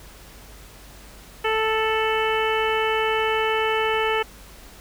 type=harmonic tone with a mistuned harmonic; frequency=440 Hz; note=A4; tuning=in tune; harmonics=1 / 2 / 3 / 4 / 5 / 6 / 7; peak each=-23 / -26 / -28 / -29 / -30 / -31 / -31 dBFS; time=1.44-4.23 s; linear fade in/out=10 ms; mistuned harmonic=7; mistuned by=-37 cents; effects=added 49 Hz sine -46 dBFS peak until 4.8 s + pink hiss -46 dBFS RMS until 4.8 s